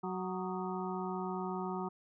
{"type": "harmonic tone with a mistuned harmonic", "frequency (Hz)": 185.5, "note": "F#3", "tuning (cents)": 5, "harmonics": [1, 2, 4, 5, 6, 7], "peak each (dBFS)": [-39, -40, -43, -43, -49, -45], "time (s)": [0.03, 1.89], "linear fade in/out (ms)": 10, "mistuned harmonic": 7, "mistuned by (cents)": -76, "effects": []}